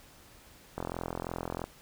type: click train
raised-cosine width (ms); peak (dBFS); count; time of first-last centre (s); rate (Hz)
1; -20; 38; 0.78-1.64; 43
effects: pink hiss -56 dBFS RMS until 1.81 s